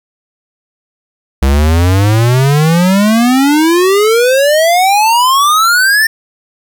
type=exponential sweep; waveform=square; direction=up; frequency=65.41 to 1814 Hz; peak=-7 dBFS; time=1.42-6.07 s; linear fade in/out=5 ms; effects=8-bit